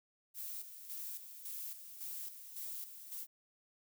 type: noise with tremolo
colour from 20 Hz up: violet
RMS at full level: -44 dBFS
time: 0.34-3.27 s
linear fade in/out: 50 ms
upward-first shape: square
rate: 1.8 Hz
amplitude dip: 60%
effects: none